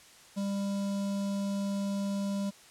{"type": "tone with notch filter", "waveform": "square", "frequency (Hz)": 198.9, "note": "G3", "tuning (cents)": 25, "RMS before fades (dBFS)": -32, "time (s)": [0.36, 2.51], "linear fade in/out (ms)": 20, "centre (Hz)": 1900, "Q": 0.55, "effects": ["white hiss -55 dBFS RMS until 2.7 s", "low-pass 9000 Hz 12 dB/octave"]}